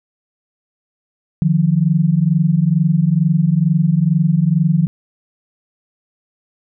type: tone pair together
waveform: sine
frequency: 152.68 / 174.9 Hz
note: D#3 / F3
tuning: -32 / +3 cents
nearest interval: major second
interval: 235 cents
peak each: -14 dBFS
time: 1.42-4.87 s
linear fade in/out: 0 ms
effects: none